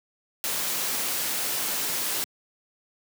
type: noise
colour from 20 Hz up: white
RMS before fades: -28 dBFS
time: 0.44-2.24 s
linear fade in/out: 0 ms
effects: high-pass 150 Hz 12 dB/octave